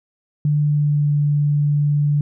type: tone with pitch glide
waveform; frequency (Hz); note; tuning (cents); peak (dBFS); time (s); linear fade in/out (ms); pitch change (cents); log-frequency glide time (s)
sine; 148.2 to 146.33; D3 to D3; +16 to -6; -14; 0.45-2.21; 2; -22; 0.59-1.12
effects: none

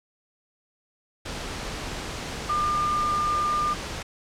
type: tone in noise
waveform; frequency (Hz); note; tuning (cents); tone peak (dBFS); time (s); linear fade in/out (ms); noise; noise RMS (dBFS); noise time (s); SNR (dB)
sine; 1202; D6; +40; -22; 2.49-3.74; 10; pink; -33; 1.25-4.03; +8
effects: low-pass 7000 Hz 12 dB/octave

